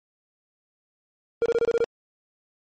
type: tone bursts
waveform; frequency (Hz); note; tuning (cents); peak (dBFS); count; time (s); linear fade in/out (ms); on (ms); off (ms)
triangle; 466.2; A#4; 0; -16; 7; 1.42-1.842; 0; 38; 26
effects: MP3 32 kbps